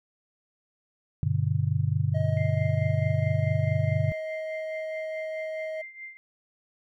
sine chord, G major, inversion none, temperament just, 98 / 122.5 / 147 Hz, G2 / B2 / D3, 0 / -14 / +2 cents, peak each -27 dBFS, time 1.23-4.12 s, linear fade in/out 0 ms
triangle tone, 631 Hz, D#5, 24 cents sharp, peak -29 dBFS, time 2.14-5.82 s, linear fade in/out 10 ms
sine tone with tremolo, 2093 Hz, C7, in tune, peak -36 dBFS, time 2.37-6.17 s, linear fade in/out 0 ms, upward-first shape triangle, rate 4.7 Hz, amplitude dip 80%
effects none

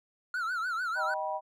triangle tone with vibrato, 1400 Hz, F6, 4 cents sharp, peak -28 dBFS, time 0.34-1.14 s, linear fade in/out 2 ms, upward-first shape triangle, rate 6.7 Hz, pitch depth 160 cents each way
sine chord, Eb augmented, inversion none, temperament just, 622.3 / 777.8 / 972.3 Hz, Eb5 / G5 / B5, 0 / -14 / -27 cents, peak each -35 dBFS, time 0.95-1.41 s, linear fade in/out 50 ms
effects none

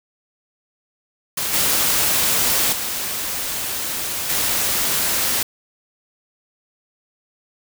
white noise with level steps, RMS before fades -23 / -18 / -25 / -20 dBFS, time 1.37-5.43 s, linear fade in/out 5 ms, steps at 1.53 / 2.72 / 4.29 s, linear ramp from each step 10 ms, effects none

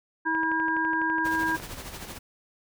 harmonic tone, 322.8 Hz, E4, 36 cents flat, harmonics 1 / 3 / 5, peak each -30 / -28 / -26 dBFS, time 0.25-1.57 s, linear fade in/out 20 ms
click train, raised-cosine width 0.5 ms, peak -24 dBFS, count 16, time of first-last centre 0.35-1.6 s, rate 12 Hz
pink noise with tremolo, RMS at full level -37 dBFS, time 1.24-2.19 s, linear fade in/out 20 ms, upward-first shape sine, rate 13 Hz, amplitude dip 55%
effects none

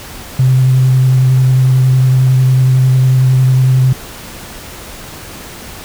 sine tone with vibrato, 129.6 Hz, C3, 16 cents flat, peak -5 dBFS, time 0.39-3.93 s, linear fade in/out 5 ms, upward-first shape sine, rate 11 Hz, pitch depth 15 cents each way, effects tanh soft clip ceiling -1 dBFS + pink hiss -30 dBFS RMS until 5.84 s

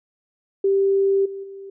sine tone with level steps, 392 Hz, G4, in tune, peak -15 / -29 / -34 dBFS, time 0.64-1.7 s, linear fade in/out 5 ms, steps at 1.25 / 1.43 s, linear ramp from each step 10 ms, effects none

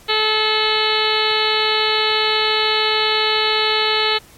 harmonic tone, 432.9 Hz, A4, 28 cents flat, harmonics 1 / 2 / 3 / 4 / 5 / 6 / 7 / 8 / 9 / 10, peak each -22 / -24 / -24 / -26 / -24 / -27 / -23 / -27 / -22 / -23 dBFS, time 0.08-4.19 s, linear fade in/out 20 ms, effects pink hiss -46 dBFS RMS until 4.37 s + MP3 64 kbps

